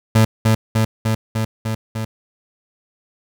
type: tone with echo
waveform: 30% pulse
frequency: 110.4 Hz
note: A2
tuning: 6 cents sharp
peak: -7 dBFS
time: 0.15-0.25 s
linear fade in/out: 5 ms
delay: 300 ms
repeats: 6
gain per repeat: -2 dB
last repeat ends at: 2.05 s
effects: none